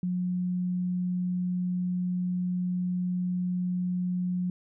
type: tone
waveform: sine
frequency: 180.2 Hz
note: F#3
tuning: 45 cents flat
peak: -26 dBFS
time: 0.03-4.5 s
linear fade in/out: 2 ms
effects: none